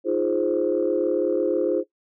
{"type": "chord", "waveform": "sine", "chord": "F minor seventh", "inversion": "third", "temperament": "equal", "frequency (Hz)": [311.1, 349.2, 415.3, 523.3], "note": ["Eb4", "F4", "Ab4", "C5"], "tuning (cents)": [0, 0, 0, 0], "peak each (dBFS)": [-27, -23, -25, -24], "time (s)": [0.04, 1.84], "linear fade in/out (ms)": 50, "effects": ["noise-tail reverb RT60 0.1 s tail -17 dB re dry", "tanh soft clip ceiling -11 dBFS"]}